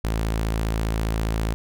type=tone; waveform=sawtooth; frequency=54.9 Hz; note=A1; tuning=3 cents flat; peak=-18 dBFS; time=0.04-1.54 s; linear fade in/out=0 ms; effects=none